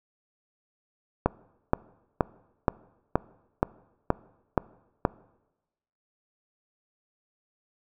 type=click train; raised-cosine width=1 ms; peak=-6 dBFS; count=9; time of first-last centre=1.26-5.051 s; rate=2.11 Hz; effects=noise-tail reverb RT60 1.0 s tail -22 dB re dry